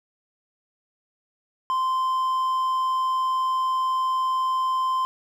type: tone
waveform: triangle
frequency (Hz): 1039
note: C6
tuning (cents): -12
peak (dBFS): -19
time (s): 1.7-5.05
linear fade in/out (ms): 0
effects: none